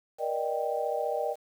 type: chord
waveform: sine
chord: Eb major seventh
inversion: second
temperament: equal with one note detuned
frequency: 474 / 587.3 / 622.3 / 784 Hz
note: Bb4 / D5 / Eb5 / G5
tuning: +29 / 0 / 0 / 0 cents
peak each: -33 dBFS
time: 0.18-1.36 s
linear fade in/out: 50 ms
effects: 9-bit